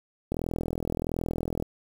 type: click train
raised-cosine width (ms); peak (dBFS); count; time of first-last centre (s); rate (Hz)
2; -16; 55; 0.32-1.624; 41.4
effects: 7-bit